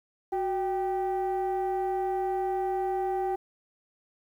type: tone pair together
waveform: sine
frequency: 370 / 784 Hz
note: F#4 / G5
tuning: 0 / 0 cents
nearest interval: octave + minor second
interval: 1300 cents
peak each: -27 dBFS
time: 0.32-3.36 s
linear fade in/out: 10 ms
effects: tanh soft clip ceiling -23 dBFS + 10-bit